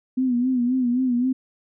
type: tone with vibrato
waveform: sine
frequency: 250 Hz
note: B3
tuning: 21 cents sharp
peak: -18 dBFS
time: 0.17-1.33 s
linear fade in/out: 10 ms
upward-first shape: sine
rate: 3.8 Hz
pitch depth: 77 cents each way
effects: none